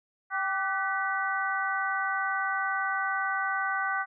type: harmonic tone with a mistuned harmonic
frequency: 390 Hz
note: G4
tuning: 9 cents flat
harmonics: 2 / 3 / 4 / 5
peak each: -33 / -32 / -30 / -35 dBFS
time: 0.3-4.06 s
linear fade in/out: 50 ms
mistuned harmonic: 4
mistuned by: -59 cents
effects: none